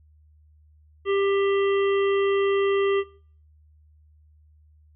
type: harmonic tone with a mistuned harmonic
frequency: 395.8 Hz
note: G4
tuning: 17 cents sharp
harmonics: 1 / 3 / 5 / 7 / 8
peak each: -20 / -30 / -34 / -37 / -38 dBFS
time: 1.05-3.04 s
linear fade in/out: 50 ms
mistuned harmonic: 7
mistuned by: -30 cents
effects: noise-tail reverb RT60 0.5 s tail -21 dB re dry + added 76 Hz sine -53 dBFS peak until 4.95 s